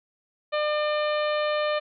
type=harmonic tone; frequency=600 Hz; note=D5; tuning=37 cents sharp; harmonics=1 / 2 / 3 / 4 / 5 / 6 / 7; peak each=-24 / -30 / -34 / -36 / -38 / -40 / -41 dBFS; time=0.52-1.8 s; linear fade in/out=20 ms; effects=none